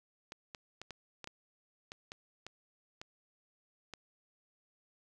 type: clicks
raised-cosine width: 0.2 ms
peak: -27 dBFS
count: 11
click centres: 0.321 / 0.548 / 0.816 / 0.907 / 1.243 / 1.274 / 1.919 / 2.119 / 2.466 / 3.015 / 3.937 s
effects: none